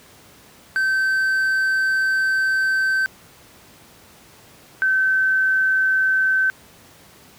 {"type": "tone pair in turn", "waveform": ["triangle", "sine"], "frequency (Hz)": [1546, 1537.9], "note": ["G6", "G6"], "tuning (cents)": [-24, -34], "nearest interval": "unison", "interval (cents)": 10, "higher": "first", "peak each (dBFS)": -15, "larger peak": "neither", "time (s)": [[0.76, 3.06], [4.82, 6.5]], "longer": "first", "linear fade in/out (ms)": 0, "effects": ["pink hiss -48 dBFS RMS until 7.38 s", "high-pass 80 Hz 12 dB/octave"]}